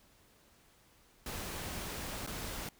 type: noise with dropouts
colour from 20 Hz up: pink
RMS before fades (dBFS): -41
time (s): 1.26-2.69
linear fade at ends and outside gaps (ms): 2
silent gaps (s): 2.265-2.273
effects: pink hiss -65 dBFS RMS until 2.79 s